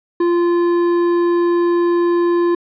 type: tone with hard clipping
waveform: sine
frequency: 346 Hz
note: F4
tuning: 16 cents flat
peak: -14 dBFS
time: 0.2-2.55 s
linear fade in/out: 5 ms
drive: 8 dB
effects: resampled to 11025 Hz